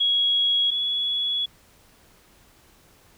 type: tone pair in turn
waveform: sine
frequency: 3322 / 3380 Hz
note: G#7 / G#7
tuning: 0 / +30 cents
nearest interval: unison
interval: 30 cents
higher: second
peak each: -18 / -22 dBFS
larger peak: first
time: 0-0.71 / 0.71-1.46 s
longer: second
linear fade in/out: 10 ms
effects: pink hiss -56 dBFS RMS until 3.17 s